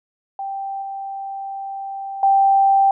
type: tone with level steps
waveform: sine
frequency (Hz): 784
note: G5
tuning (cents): 0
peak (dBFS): -24 / -26 / -11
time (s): 0.39-2.91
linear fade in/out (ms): 2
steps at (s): 0.82 / 2.23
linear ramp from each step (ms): 2
effects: none